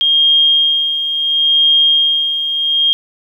sine tone with tremolo, 3228 Hz, G#7, 50 cents flat, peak -7 dBFS, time 0.01-2.93 s, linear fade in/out 0 ms, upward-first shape sine, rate 0.72 Hz, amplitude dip 60%, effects 8-bit

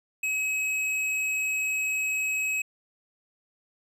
square tone, 2556 Hz, D#7, 46 cents sharp, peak -26 dBFS, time 0.23-2.62 s, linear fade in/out 5 ms, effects low-pass 12000 Hz 12 dB/octave

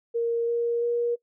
sine tone with pitch steps, 466.2 / 470.5 / 474.9 Hz, A#4 / A#4 / A#4, 0 / +16 / +32 cents, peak -22 dBFS, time 0.14-1.16 s, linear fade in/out 20 ms, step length 340 ms, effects noise-tail reverb RT60 0.1 s tail -21 dB re dry

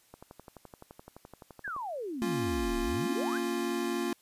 click train, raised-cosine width 1 ms, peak -32 dBFS, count 20, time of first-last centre 0.14-1.764 s, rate 11.7 Hz
sine exponential two-way sweep, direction down then up, 1764 to 30.87 to 1764 Hz, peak -34 dBFS, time 1.64-3.38 s, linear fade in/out 10 ms, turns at 2.79 s
square chord, Bb minor, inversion none, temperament equal, 233.1 / 277.2 / 349.2 Hz, Bb3 / Db4 / F4, 0 / 0 / 0 cents, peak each -36 / -37 / -33 dBFS, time 2.22-4.13 s, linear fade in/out 0 ms
effects white hiss -65 dBFS RMS until 4.21 s + resampled to 32000 Hz

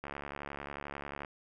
click train, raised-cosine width 0.5 ms, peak -25 dBFS, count 87, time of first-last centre 0.04-1.248 s, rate 71.2 Hz, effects none

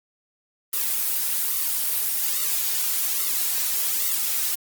blue noise with flanger, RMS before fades -24 dBFS, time 0.73-4.55 s, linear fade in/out 5 ms, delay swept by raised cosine 1.2 to 3.7 ms, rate 1.2 Hz, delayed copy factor -1, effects Opus 24 kbps

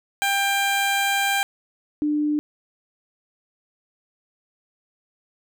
15% pulse / sine tone pair in turn, 794 / 298.3 Hz, G5 / D4, +22 / +27 cents, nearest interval octave + perfect fourth, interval 1695 cents, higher first, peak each -13 / -19 dBFS, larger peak first, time 0.22-1.43 / 2.02-2.39 s, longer first, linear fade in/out 0 ms, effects none

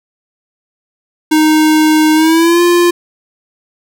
square tone with pitch glide, 310.4 to 348.4 Hz, D#4 to F4, -4 to -4 cents, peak -7 dBFS, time 1.31-2.91 s, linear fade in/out 10 ms, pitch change +200 cents, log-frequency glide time 2.14-2.62 s, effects none

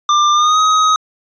square tone with pitch glide, 1191 to 1261.8 Hz, D6 to D#6, +24 to +24 cents, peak -10 dBFS, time 0.09-0.96 s, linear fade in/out 2 ms, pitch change +100 cents, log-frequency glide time 0.33-0.59 s, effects resampled to 16000 Hz

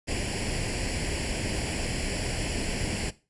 pink noise with comb filter, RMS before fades -30 dBFS, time 0.07-3.11 s, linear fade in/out 20 ms, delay 0.4 ms, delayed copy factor +0.75, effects noise-tail reverb RT60 0.3 s tail -17 dB re dry + resampled to 24000 Hz

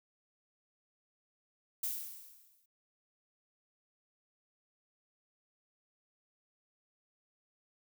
violet noise with exponential decay, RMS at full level -34 dBFS, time 1.83-2.66 s, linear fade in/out 5 ms, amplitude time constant 180 ms, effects none

